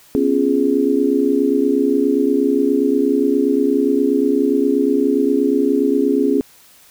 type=chord; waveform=sine; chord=C# dominant seventh; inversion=third; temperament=just; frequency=249.5 / 277.2 / 346.5 / 415.8 Hz; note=B3 / C#4 / E#4 / G#4; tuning=+18 / 0 / -14 / +2 cents; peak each=-21 / -16 / -21 / -18 dBFS; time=0.15-6.41 s; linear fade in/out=0 ms; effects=white hiss -48 dBFS RMS until 6.9 s